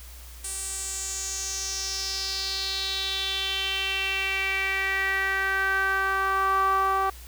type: tone with band-pass filter sweep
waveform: sawtooth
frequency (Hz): 386.7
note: G4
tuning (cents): -24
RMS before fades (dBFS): -27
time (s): 0.44-7.1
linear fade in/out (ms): 5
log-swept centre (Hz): 8900 to 1000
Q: 4.8
effects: added 60 Hz sine -42 dBFS peak until 7.27 s + white hiss -48 dBFS RMS until 7.27 s